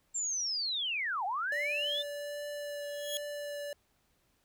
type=linear two-way sweep; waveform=sine; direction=down then up; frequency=7459 to 708 to 3642 Hz; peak=-31 dBFS; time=0.14-2.03 s; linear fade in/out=20 ms; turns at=1.25 s
type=tone with vibrato; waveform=square; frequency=582 Hz; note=D5; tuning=16 cents flat; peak=-38 dBFS; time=1.52-3.73 s; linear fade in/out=2 ms; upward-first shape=triangle; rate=1.3 Hz; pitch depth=10 cents each way
type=tone with exponential growth; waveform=sawtooth; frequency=3322 Hz; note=G#7; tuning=in tune; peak=-28 dBFS; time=2.82-3.17 s; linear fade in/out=0 ms; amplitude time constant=76 ms
effects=pink hiss -73 dBFS RMS until 4.44 s